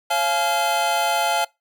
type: tone cluster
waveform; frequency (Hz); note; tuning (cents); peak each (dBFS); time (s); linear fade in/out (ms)
square; 545 / 689 / 851 / 1393 / 3099; C#5 / F5 / G#5 / F6 / G7; -29 / -24 / +42 / -5 / -21; -31 / -24 / -23 / -28 / -30; 0.1-1.45; 10
effects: noise-tail reverb RT60 0.2 s tail -23 dB re dry